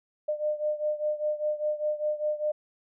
sine beating tone pair, 602 / 607 Hz, D5 / D#5, +43 / -43 cents, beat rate 5 Hz, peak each -28 / -31 dBFS, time 0.28-2.52 s, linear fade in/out 10 ms, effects none

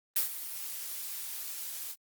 blue noise with ADSR envelope, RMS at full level -26 dBFS, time 0.16-1.96 s, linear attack 4 ms, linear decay 120 ms, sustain -13 dB, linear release 56 ms, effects Opus 32 kbps

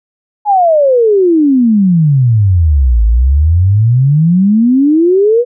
sine exponential two-way sweep, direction down then up, 853 to 53.2 to 497.6 Hz, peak -5 dBFS, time 0.45-5.45 s, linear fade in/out 50 ms, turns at 3.04 s, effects none

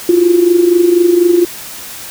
sine tone with amplitude modulation, 349.1 Hz, F4, 1 cent flat, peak -3 dBFS, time 0.09-1.45 s, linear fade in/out 2 ms, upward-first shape sine, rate 24.1 Hz, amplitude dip 65%, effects white hiss -28 dBFS RMS until 2.1 s

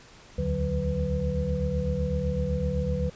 sine tone cluster, 71.5 / 79.4 / 147.8 / 185.9 / 497.1 Hz, D2 / D#2 / D3 / F#3 / B4, -46 / +36 / +11 / +8 / +11 cents, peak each -31 dBFS, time 0.38-3.1 s, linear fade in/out 5 ms, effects pink hiss -51 dBFS RMS until 3.15 s + resampled to 16000 Hz

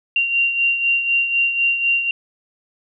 sine beating tone pair, 2765 / 2769 Hz, F7 / F7, -18 / -15 cents, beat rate 4 Hz, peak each -16 / -24 dBFS, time 0.16-2.11 s, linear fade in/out 2 ms, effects none

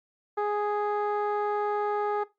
15% pulse tone with low-pass filter, 415.3 Hz, G#4, in tune, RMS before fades -28 dBFS, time 0.37-2.24 s, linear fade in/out 10 ms, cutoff 1000 Hz, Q 0.96, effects noise-tail reverb RT60 0.2 s tail -17 dB re dry + Opus 48 kbps

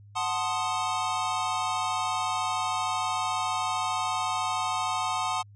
square chord, F# diminished seventh, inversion none, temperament equal, 740 / 880 / 1046.5 / 1244.5 Hz, F#5 / A5 / C6 / Eb6, 0 / 0 / 0 / 0 cents, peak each -33 dBFS, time 0.15-5.43 s, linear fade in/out 20 ms, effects added 102 Hz sine -48 dBFS peak until 5.55 s + resampled to 22050 Hz

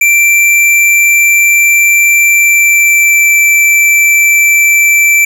square tone with pitch glide, 2349 to 2334 Hz, D7 to D7, 0 to -11 cents, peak -5 dBFS, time 0.01-5.25 s, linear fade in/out 5 ms, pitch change -11 cents, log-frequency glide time 2.28-3.4 s, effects none

